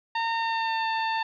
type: tone with pitch glide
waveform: sawtooth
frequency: 914 to 894.7 Hz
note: A#5 to A5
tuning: -34 to +29 cents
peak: -21 dBFS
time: 0.15-1.23 s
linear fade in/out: 5 ms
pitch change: -37 cents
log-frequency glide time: 0.34-0.89 s
effects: resampled to 11025 Hz + 9-bit